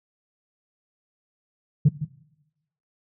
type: tone with echo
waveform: sine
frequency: 146.83 Hz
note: D3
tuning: in tune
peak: -10 dBFS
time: 1.85-1.89 s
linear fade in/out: 10 ms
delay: 160 ms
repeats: 1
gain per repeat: -12 dB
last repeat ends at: 2.05 s
effects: noise-tail reverb RT60 0.9 s tail -18 dB re dry + tanh soft clip ceiling -8 dBFS